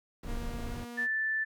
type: noise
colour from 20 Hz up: brown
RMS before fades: -37 dBFS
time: 0.23-0.85 s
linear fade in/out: 5 ms
type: tone with pitch glide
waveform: sawtooth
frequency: 236 to 238.9 Hz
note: A#3 to A#3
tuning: +22 to +43 cents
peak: -37 dBFS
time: 0.25-1.08 s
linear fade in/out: 50 ms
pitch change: +21 cents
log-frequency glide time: 0.66-0.77 s
type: tone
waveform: sine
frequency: 1760 Hz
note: A6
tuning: in tune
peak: -28 dBFS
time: 0.97-1.45 s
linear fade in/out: 20 ms
effects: none